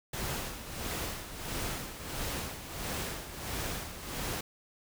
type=noise with tremolo; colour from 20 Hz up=pink; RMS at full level=-35 dBFS; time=0.13-4.41 s; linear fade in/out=5 ms; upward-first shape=sine; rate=1.5 Hz; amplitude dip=65%; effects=none